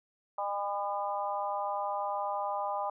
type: harmonic tone with a mistuned harmonic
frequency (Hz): 202.3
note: G#3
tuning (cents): -45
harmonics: 3 / 4 / 5 / 6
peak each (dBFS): -37 / -34 / -36 / -40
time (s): 0.38-2.9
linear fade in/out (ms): 5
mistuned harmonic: 5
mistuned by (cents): -15
effects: none